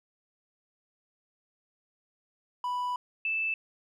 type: tone pair in turn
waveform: triangle / sine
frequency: 987.8 / 2637 Hz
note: B5 / E7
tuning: 0 / 0 cents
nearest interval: octave + perfect fourth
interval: 1700 cents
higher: second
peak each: -27 dBFS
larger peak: neither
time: 2.64-2.96 / 3.25-3.54 s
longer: first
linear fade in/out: 2 ms
effects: none